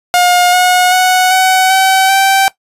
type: tone with pitch steps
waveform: sawtooth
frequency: 714 / 726.1 / 738.3 / 750.8 / 763.5 / 776.4 Hz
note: F5 / F#5 / F#5 / F#5 / G5 / G5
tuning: +38 / -33 / -4 / +25 / -46 / -17 cents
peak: -3 dBFS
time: 0.14-2.48 s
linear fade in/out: 0 ms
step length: 390 ms
effects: noise-tail reverb RT60 0.1 s tail -18 dB re dry + resampled to 32000 Hz